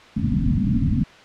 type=low-pass noise; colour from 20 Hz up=white; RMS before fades=-20 dBFS; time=0.16-1.04 s; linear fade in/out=10 ms; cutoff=270 Hz; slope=96 dB/octave; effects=white hiss -45 dBFS RMS until 1.24 s + low-pass 3000 Hz 12 dB/octave